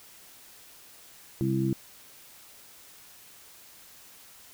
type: harmonic tone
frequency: 66.4 Hz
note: C2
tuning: 26 cents sharp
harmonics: 2 / 3 / 4 / 5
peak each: -28 / -30 / -37 / -28 dBFS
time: 1.41-1.73 s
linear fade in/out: 0 ms
effects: white hiss -52 dBFS RMS until 4.53 s